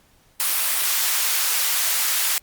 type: high-pass noise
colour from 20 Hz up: white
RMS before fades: -21 dBFS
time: 0.4-2.38 s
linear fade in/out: 0 ms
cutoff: 940 Hz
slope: 12 dB/octave
effects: pink hiss -58 dBFS RMS until 2.42 s + Opus 48 kbps